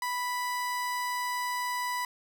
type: tone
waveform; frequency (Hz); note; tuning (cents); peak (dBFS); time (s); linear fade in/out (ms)
30% pulse; 987.8; B5; 0; -27; 0.02-2.05; 2
effects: none